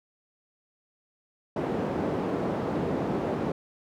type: band-pass noise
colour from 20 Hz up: white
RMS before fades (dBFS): -29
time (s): 1.56-3.52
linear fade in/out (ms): 5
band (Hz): 140 to 450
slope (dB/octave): 12
effects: none